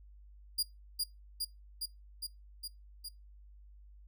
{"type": "tone with echo", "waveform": "sawtooth", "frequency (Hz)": 4830, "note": "D8", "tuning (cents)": 48, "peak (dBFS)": -26, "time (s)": [0.58, 0.63], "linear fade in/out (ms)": 10, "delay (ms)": 410, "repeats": 6, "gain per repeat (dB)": -2, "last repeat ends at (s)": 3.09, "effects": ["noise-tail reverb RT60 0.2 s tail -21 dB re dry", "added 50 Hz sine -53 dBFS peak until 4.07 s"]}